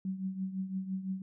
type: tone with tremolo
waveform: sine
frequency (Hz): 189.7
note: F#3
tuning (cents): +43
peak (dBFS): -30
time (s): 0.05-1.22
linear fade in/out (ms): 2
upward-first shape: triangle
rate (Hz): 5.9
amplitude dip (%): 75
effects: none